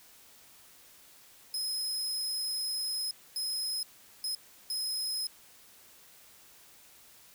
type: tone bursts at uneven times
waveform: sawtooth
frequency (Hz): 5110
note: D#8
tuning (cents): +45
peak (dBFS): -29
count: 4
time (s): 1.54-3.11 / 3.36-3.83 / 4.24-4.35 / 4.7-5.27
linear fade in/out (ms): 2
effects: white hiss -57 dBFS RMS until 7.34 s